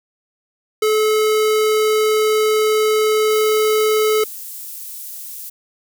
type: tone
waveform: square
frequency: 431.1 Hz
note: A4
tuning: 35 cents flat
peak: -14 dBFS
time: 0.82-4.24 s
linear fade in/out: 5 ms
type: high-pass noise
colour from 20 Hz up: pink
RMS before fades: -32 dBFS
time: 3.3-5.5 s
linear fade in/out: 10 ms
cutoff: 12000 Hz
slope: 12 dB/octave
effects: none